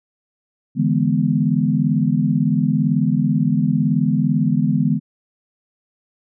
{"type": "chord", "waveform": "sine", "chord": "E dominant seventh", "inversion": "third", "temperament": "equal", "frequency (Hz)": [146.83, 164.81, 207.7, 246.9], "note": ["D3", "E3", "G#3", "B3"], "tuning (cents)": [0, 0, 0, 0], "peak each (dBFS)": -20, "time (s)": [0.75, 5], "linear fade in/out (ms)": 50, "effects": []}